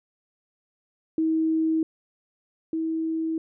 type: tone pair in turn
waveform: sine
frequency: 320 / 322.6 Hz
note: D#4 / E4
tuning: +49 / -37 cents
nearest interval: unison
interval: 14 cents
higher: second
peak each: -20 / -24 dBFS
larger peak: first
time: 1.18-1.83 / 2.73-3.38 s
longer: neither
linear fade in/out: 2 ms
effects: none